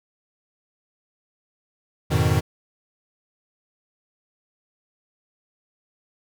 square chord, F half-diminished seventh, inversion none, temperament equal with one note detuned, 87.31 / 105.15 / 123.47 / 155.56 Hz, F2 / Ab2 / Cb3 / Eb3, 0 / +22 / 0 / 0 cents, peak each -24 dBFS, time 2.1-2.41 s, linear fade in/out 20 ms, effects none

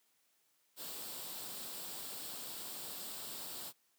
white noise with comb filter, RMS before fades -45 dBFS, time 0.76-3.73 s, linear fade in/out 50 ms, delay 0.24 ms, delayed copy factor +0.5, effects white hiss -75 dBFS RMS until 3.98 s + high-pass 150 Hz 12 dB/octave

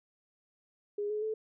sine tone with pitch steps, 412 / 423.8 / 436 Hz, G#4 / G#4 / A4, -14 / +35 / -16 cents, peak -31 dBFS, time 0.98-1.34 s, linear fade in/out 5 ms, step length 120 ms, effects none

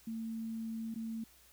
sine tone with dropouts, 224.7 Hz, A3, 37 cents sharp, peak -37 dBFS, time 0.07-1.24 s, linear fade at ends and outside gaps 5 ms, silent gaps 0.943-0.958 s, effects added 60 Hz sine -69 dBFS peak until 1.52 s + white hiss -63 dBFS RMS until 1.52 s

